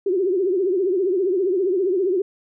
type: tone with vibrato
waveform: sine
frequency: 374 Hz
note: F#4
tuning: 19 cents sharp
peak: -17 dBFS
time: 0.06-2.22 s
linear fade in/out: 5 ms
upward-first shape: triangle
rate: 15 Hz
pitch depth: 160 cents each way
effects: none